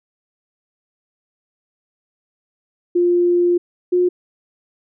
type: tone pair in turn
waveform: sine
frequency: 350.8 / 358.4 Hz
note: F4 / F4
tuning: +8 / +45 cents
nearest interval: unison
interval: 37 cents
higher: second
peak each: -12 dBFS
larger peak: neither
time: 2.95-3.58 / 3.92-4.09 s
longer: first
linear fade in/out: 10 ms
effects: none

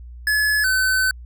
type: tone pair in turn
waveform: square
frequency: 1707 / 1520.8 Hz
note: G#6 / F#6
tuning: +47 / +47 cents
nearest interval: major second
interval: 200 cents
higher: first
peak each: -17 dBFS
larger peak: neither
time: 0.27-0.64 / 0.64-1.11 s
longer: second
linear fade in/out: 2 ms
effects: added 60 Hz sine -35 dBFS peak until 1.25 s

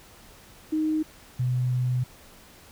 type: tone pair in turn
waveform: sine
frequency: 311.3 / 125.48 Hz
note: D#4 / B2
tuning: +1 / +28 cents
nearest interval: octave + major third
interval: 1573 cents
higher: first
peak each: -22 dBFS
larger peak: neither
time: 0.72-1.03 / 1.39-2.04 s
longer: second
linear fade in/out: 10 ms
effects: pink hiss -51 dBFS RMS until 2.71 s

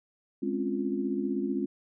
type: chord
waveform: sine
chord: Db major seventh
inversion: second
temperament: equal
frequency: 207.7 / 261.6 / 277.2 / 349.2 Hz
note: Ab3 / C4 / Db4 / F4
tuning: 0 / 0 / 0 / 0 cents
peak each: -33 dBFS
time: 0.42-1.66 s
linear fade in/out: 10 ms
effects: none

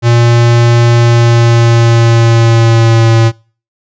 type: tone with pitch glide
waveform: square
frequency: 118.3 to 114.01 Hz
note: A#2 to A#2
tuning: +26 to -38 cents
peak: -5 dBFS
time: 0.02-3.32 s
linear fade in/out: 50 ms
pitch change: -64 cents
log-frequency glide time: 0.95-3.12 s
effects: noise-tail reverb RT60 0.4 s tail -25 dB re dry + resampled to 16000 Hz

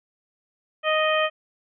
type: harmonic tone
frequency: 622.3 Hz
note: D#5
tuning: in tune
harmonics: 1 / 2 / 3 / 4 / 5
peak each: -22 / -25 / -27 / -28 / -29 dBFS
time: 0.83-1.3 s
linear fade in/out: 50 ms
effects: none

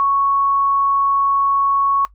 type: tone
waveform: sine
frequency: 1108.7 Hz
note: C#6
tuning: in tune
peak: -13 dBFS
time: 0-2.05 s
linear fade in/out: 0 ms
effects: noise-tail reverb RT60 0.1 s tail -19 dB re dry + added 50 Hz sine -46 dBFS peak until 2.14 s

